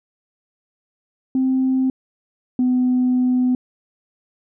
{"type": "tone pair in turn", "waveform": "sine", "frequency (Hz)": [261.2, 251.7], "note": ["C4", "B3"], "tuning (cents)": [-3, 33], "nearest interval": "minor second", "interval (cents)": 64, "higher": "first", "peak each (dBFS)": [-14, -13], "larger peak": "second", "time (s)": [[1.35, 1.9], [2.59, 3.55]], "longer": "second", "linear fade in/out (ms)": 2, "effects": ["tanh soft clip ceiling -11 dBFS"]}